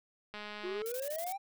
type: click train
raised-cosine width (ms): 0.3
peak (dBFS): -28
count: 101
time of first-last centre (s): 0.34-0.818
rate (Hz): 209
type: exponential sweep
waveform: triangle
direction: up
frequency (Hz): 349.2 to 810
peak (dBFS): -34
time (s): 0.63-1.38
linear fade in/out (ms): 20
type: noise bursts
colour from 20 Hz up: blue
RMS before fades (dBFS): -43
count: 6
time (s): 0.86-1.323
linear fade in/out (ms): 0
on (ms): 58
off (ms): 23
effects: none